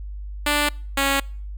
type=tone pair in turn; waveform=5% pulse; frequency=293.7 / 275.8 Hz; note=D4 / C#4; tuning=0 / -9 cents; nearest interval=minor second; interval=109 cents; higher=first; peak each=-7 dBFS; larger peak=neither; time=0.46-0.69 / 0.97-1.2 s; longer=neither; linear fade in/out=5 ms; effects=noise-tail reverb RT60 0.5 s tail -26 dB re dry + added 50 Hz sine -30 dBFS peak until 1.57 s